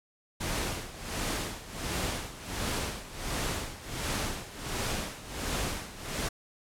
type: noise with tremolo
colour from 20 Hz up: pink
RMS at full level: -31 dBFS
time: 0.4-6.29 s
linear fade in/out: 10 ms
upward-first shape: sine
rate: 1.4 Hz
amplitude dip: 80%
effects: low-pass 11000 Hz 12 dB/octave